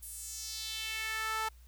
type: tone with high-pass filter sweep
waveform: sawtooth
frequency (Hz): 440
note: A4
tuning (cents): 0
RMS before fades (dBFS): -38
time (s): 0.02-1.49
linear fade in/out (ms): 10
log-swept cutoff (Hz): 11000 to 990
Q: 2.3
effects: added 60 Hz sine -53 dBFS peak until 1.67 s + white hiss -67 dBFS RMS until 1.67 s